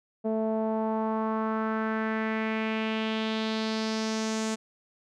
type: tone with low-pass filter sweep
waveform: sawtooth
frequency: 220 Hz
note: A3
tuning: in tune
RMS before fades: -29 dBFS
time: 0.24-4.56 s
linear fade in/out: 20 ms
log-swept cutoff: 590 to 7400 Hz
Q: 2.7
effects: none